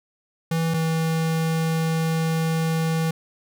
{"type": "tone pair in turn", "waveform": "square", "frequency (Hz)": [163.9, 162.02], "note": ["E3", "E3"], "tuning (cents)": [-10, -30], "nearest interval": "unison", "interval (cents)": 20, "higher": "first", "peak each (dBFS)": -21, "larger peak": "neither", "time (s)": [[0.51, 0.74], [0.74, 3.11]], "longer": "second", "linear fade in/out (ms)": 5, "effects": []}